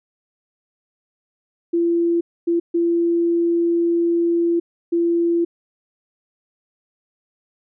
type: tone bursts at uneven times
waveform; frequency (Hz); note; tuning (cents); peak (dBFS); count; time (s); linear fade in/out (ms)
sine; 340; F4; -46; -15; 4; 1.73-2.21 / 2.47-2.6 / 2.74-4.6 / 4.92-5.45; 10
effects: none